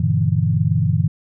sine chord, E half-diminished seventh, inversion first, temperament equal with one note detuned, 98 / 118.99 / 146.83 / 164.81 Hz, G2 / Bb2 / D3 / E3, 0 / +36 / 0 / 0 cents, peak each -20 dBFS, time 0-1.08 s, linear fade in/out 5 ms, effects none

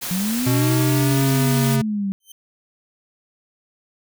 white noise, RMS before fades -28 dBFS, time 0.01-1.77 s, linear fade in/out 20 ms
sine linear two-way sweep, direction up then down, 174.61 to 320 to 192.1 Hz, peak -20 dBFS, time 0.11-2.12 s, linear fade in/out 0 ms, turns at 0.72 s
square tone with pitch glide, 123.47 to 135.42 Hz, B2 to C#3, 0 to -40 cents, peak -18 dBFS, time 0.46-1.82 s, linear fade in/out 10 ms, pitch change +160 cents, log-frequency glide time 0.56-1.24 s
10% pulse tone with exponential growth, 3100 Hz, G7, 20 cents flat, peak -28 dBFS, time 2.2-2.32 s, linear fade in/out 5 ms, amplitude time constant 25 ms
effects none

